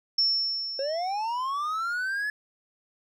sine tone with exponential decay, 5400 Hz, E8, 41 cents sharp, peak -19 dBFS, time 0.18-1.93 s, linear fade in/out 5 ms, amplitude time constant 380 ms
triangle linear sweep, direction up, 527 to 1722 Hz, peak -25 dBFS, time 0.79-2.3 s, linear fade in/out 2 ms
effects none

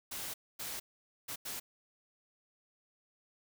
white noise bursts at uneven times, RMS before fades -41 dBFS, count 4, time 0.11-0.34 / 0.59-0.8 / 1.28-1.36 / 1.45-1.6 s, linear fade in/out 10 ms, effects none

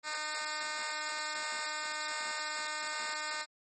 10% pulse tone with high-pass filter, 304.9 Hz, D#4, 35 cents flat, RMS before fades -37 dBFS, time 0.03-3.46 s, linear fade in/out 50 ms, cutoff 1200 Hz, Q 0.55, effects MP3 32 kbps

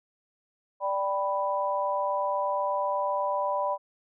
sine chord, G major, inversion second, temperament equal, 587.3 / 784 / 987.8 Hz, D5 / G5 / B5, 0 / 0 / 0 cents, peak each -29 / -33 / -28 dBFS, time 0.8-3.78 s, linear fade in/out 50 ms, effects none

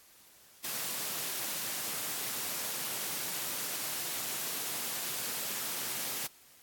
white high-pass noise, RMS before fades -36 dBFS, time 0.64-6.27 s, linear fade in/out 5 ms, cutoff 110 Hz, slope 96 dB/octave, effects white hiss -59 dBFS RMS until 6.62 s + AAC 64 kbps

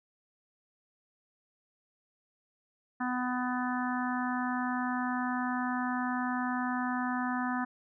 harmonic tone, 250 Hz, B3, 21 cents sharp, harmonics 1 / 3 / 4 / 5 / 6 / 7, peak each -32 / -37 / -38 / -39 / -40 / -40 dBFS, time 3-7.65 s, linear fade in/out 10 ms, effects none

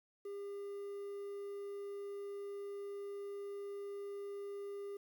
triangle tone with quantisation, 402.2 Hz, G4, 44 cents sharp, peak -40 dBFS, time 0.25-4.97 s, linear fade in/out 5 ms, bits 11, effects none

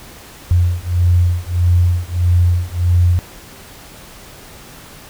sine beating tone pair, 87.31 / 88.91 Hz, F2 / F2, 0 / +31 cents, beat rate 1.6 Hz, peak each -14 dBFS, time 0.51-3.19 s, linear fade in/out 0 ms, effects pink hiss -38 dBFS RMS until 5.09 s

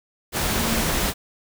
sine tone in noise, 225.5 Hz, A3, 43 cents sharp, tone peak -27 dBFS, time 0.51-0.84 s, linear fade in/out 50 ms, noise pink, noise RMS -23 dBFS, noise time 0.32-1.14 s, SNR -7 dB, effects none

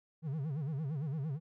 triangle tone with vibrato, 146.83 Hz, D3, in tune, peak -32 dBFS, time 0.22-1.4 s, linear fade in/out 50 ms, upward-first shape sine, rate 8.8 Hz, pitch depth 190 cents each way, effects none

